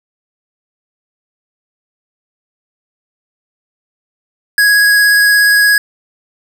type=tone with vibrato; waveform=square; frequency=1661.2 Hz; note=G#6; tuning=in tune; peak=-7 dBFS; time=4.58-5.78 s; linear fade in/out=2 ms; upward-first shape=sine; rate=17 Hz; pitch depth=9 cents each way; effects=8-bit